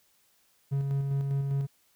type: tone with tremolo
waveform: triangle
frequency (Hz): 138.59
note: C#3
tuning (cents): 0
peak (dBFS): -23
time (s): 0.71-1.67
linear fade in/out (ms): 20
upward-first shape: square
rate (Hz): 5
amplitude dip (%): 30
effects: white hiss -67 dBFS RMS until 1.95 s